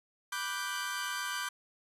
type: chord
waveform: sawtooth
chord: G major seventh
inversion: first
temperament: equal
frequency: 987.8 / 1174.7 / 1480 / 1568 Hz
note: B5 / D6 / F#6 / G6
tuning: 0 / 0 / 0 / 0 cents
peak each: -38 / -36 / -38 / -34 dBFS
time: 0.32-1.49 s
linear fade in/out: 5 ms
effects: resampled to 32000 Hz